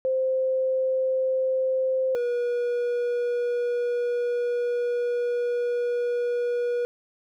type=tone pair in turn; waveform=sine / triangle; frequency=522 / 482.8 Hz; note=C5 / B4; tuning=-4 / -39 cents; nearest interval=minor second; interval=135 cents; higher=first; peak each=-21 dBFS; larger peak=neither; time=0.05-2.15 / 2.15-6.85 s; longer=second; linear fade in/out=0 ms; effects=none